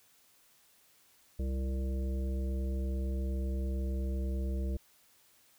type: harmonic tone with a mistuned harmonic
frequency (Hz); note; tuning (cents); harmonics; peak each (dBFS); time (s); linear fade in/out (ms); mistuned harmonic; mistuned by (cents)
65.41; C2; 0; 1 / 3 / 5 / 7 / 9; -31 / -41 / -45 / -48 / -50; 1.39-4.77; 5; 5; +45
effects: white hiss -65 dBFS RMS until 5.58 s